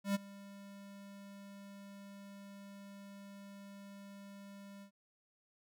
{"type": "tone with ADSR envelope", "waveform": "square", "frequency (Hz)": 199.1, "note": "G3", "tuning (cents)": 27, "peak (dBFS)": -30, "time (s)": [0.04, 4.91], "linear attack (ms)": 110, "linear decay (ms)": 21, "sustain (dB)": -21, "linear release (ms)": 88, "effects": []}